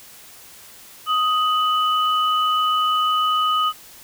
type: tone pair together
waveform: sine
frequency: 1250.1 / 2978 Hz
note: D#6 / F#7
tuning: +8 / +11 cents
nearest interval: octave + minor third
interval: 1503 cents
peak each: -17 / -24 dBFS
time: 1.06-3.73 s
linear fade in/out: 50 ms
effects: white hiss -44 dBFS RMS until 4.03 s